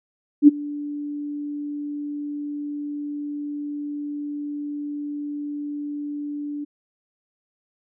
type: tone with ADSR envelope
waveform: sine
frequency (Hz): 292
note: D4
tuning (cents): -10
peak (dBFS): -4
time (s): 0.42-6.65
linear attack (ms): 57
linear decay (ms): 20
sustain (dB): -23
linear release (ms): 15
effects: none